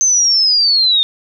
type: linear sweep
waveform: sine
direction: down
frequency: 6272 to 3627 Hz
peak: -9 dBFS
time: 0.01-1.03 s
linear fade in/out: 0 ms
effects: none